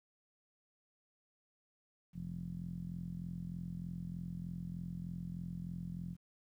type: tone with low-pass filter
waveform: 10% pulse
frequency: 43.27 Hz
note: F1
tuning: 15 cents flat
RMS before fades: -43 dBFS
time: 2.13-6.17 s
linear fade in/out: 50 ms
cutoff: 170 Hz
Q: 5
effects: 12-bit